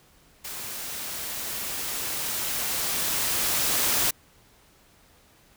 white noise with level ramp, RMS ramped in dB -36 to -23 dBFS, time 0.44-4.11 s, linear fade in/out 10 ms, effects pink hiss -58 dBFS RMS until 5.56 s

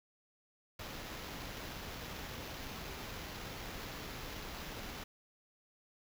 pink noise with sample-and-hold, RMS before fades -45 dBFS, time 0.79-5.04 s, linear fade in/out 5 ms, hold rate 8820 Hz, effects none

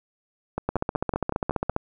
two click trains, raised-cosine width 1 ms, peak -10 / -12 dBFS, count 17 / 7, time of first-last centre 0.69-1.764 / 0.58-1.695 s, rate 14.9 / 5.38 Hz, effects none

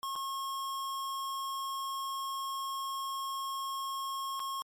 square tone with dropouts, 1084 Hz, C#6, 39 cents flat, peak -35 dBFS, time 0.03-4.62 s, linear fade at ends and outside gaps 0 ms, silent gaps 0.155-0.161 / 4.395-4.401 s, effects MP3 64 kbps

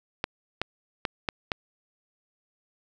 clicks, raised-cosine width 0.3 ms, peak -10 dBFS, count 5, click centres 0.241 / 0.616 / 1.052 / 1.288 / 1.518 s, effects none

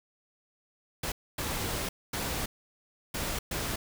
pink noise bursts at uneven times, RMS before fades -33 dBFS, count 5, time 1.03-1.12 / 1.38-1.89 / 2.13-2.46 / 3.14-3.39 / 3.51-3.76 s, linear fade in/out 5 ms, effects none

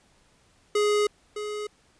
square tone pair in turn, 416.8 / 419.7 Hz, G#4 / G#4, +6 / +18 cents, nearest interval unison, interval 12 cents, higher second, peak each -21 / -31 dBFS, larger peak first, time 0.75-1.07 / 1.36-1.67 s, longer first, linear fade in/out 5 ms, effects pink hiss -62 dBFS RMS until 1.99 s + resampled to 22050 Hz

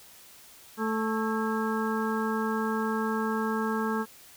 harmonic tone with a mistuned harmonic, 220 Hz, A3, in tune, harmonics 1 / 2 / 4 / 5 / 6 / 7, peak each -29 / -32 / -35 / -36 / -37 / -37 dBFS, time 0.77-4.06 s, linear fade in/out 50 ms, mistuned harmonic 7, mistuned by +86 cents, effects white hiss -52 dBFS RMS until 4.36 s

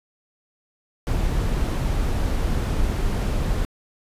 brown noise, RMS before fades -22 dBFS, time 1.07-3.65 s, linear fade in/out 0 ms, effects resampled to 32000 Hz

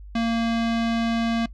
square tone with low-pass filter, 230 Hz, A#3, 23 cents flat, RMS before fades -23 dBFS, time 0.15-1.46 s, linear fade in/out 5 ms, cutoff 4000 Hz, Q 1.2, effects noise-tail reverb RT60 0.1 s tail -22 dB re dry + added 50 Hz sine -38 dBFS peak until 1.53 s

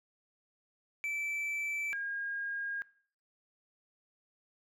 triangle / sine tone pair in turn, 2321 / 1624.1 Hz, D7 / G#6, -21 / -39 cents, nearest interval tritone, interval 618 cents, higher first, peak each -31 / -34 dBFS, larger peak first, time 1.04-1.93 / 1.93-2.82 s, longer neither, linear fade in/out 0 ms, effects noise-tail reverb RT60 0.5 s tail -21 dB re dry

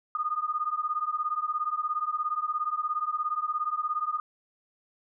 sine beating tone pair, 1219 / 1236 Hz, D#6 / D#6, -36 / -12 cents, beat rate 17 Hz, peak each -30 dBFS, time 0.15-4.2 s, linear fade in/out 2 ms, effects none

